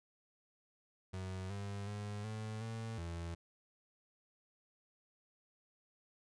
35% pulse tone with pitch steps, 93.6 / 100.3 / 103.3 / 108.8 / 112.9 / 84.5 Hz, F#2 / G2 / G#2 / A2 / A2 / E2, +20 / +40 / -9 / -19 / +45 / +43 cents, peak -39 dBFS, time 1.13-3.35 s, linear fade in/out 10 ms, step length 370 ms, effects resampled to 22050 Hz

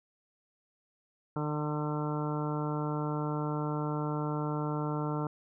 harmonic tone, 150 Hz, D3, 37 cents sharp, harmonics 1 / 2 / 3 / 4 / 5 / 6 / 7 / 8 / 9, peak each -33 / -36 / -39 / -43 / -45 / -41 / -44 / -47 / -43 dBFS, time 1.36-5.27 s, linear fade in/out 2 ms, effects none

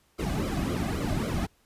brown noise with flanger, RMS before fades -29 dBFS, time 0.18-1.47 s, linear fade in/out 20 ms, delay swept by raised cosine 1.1 to 2.2 ms, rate 3.7 Hz, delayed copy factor -1, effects pink hiss -66 dBFS RMS until 1.65 s + resampled to 32000 Hz

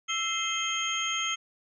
sine tone cluster, 1322 / 2084 / 2578 / 3162 / 6500 Hz, E6 / C7 / E7 / G7 / G#8, +5 / -7 / -39 / +14 / -38 cents, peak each -34 / -34 / -38 / -31 / -35 dBFS, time 0.08-1.36 s, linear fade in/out 20 ms, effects none

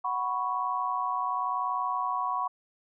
sine chord, F# suspended fourth, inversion none, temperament equal, 740 / 987.8 / 1108.7 Hz, F#5 / B5 / C#6, 0 / 0 / 0 cents, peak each -34 / -31 / -30 dBFS, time 0.04-2.48 s, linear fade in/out 10 ms, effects none

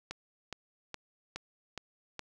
click train, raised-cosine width 0.2 ms, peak -21 dBFS, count 6, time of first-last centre 0.11-2.193 s, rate 2.4 Hz, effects none

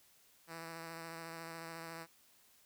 5% pulse tone with vibrato, 164.81 Hz, E3, in tune, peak -34 dBFS, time 0.47-2.07 s, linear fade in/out 50 ms, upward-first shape sine, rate 14 Hz, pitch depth 18 cents each way, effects white hiss -67 dBFS RMS until 2.65 s

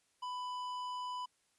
sine tone with tanh clipping, 996 Hz, B5, 14 cents sharp, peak -40 dBFS, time 0.22-1.26 s, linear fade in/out 10 ms, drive 12 dB, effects white hiss -75 dBFS RMS until 1.58 s + resampled to 24000 Hz

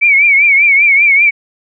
sine tone with vibrato, 2278 Hz, C#7, 47 cents sharp, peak -5 dBFS, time 0.01-1.31 s, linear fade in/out 20 ms, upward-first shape triangle, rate 5.1 Hz, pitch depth 110 cents each way, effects none

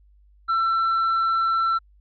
triangle tone, 1342 Hz, E6, 31 cents sharp, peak -17 dBFS, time 0.48-1.79 s, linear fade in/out 20 ms, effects added 50 Hz sine -52 dBFS peak until 2 s + resampled to 11025 Hz

